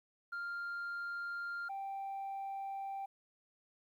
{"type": "tone pair in turn", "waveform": "sine", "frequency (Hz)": [1396.9, 784], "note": ["F6", "G5"], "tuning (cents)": [0, 0], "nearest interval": "minor seventh", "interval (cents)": 1000, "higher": "first", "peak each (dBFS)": [-36, -37], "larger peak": "first", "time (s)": [[0.32, 1.69], [1.69, 3.06]], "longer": "neither", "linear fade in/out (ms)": 10, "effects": ["tanh soft clip ceiling -37 dBFS", "12-bit"]}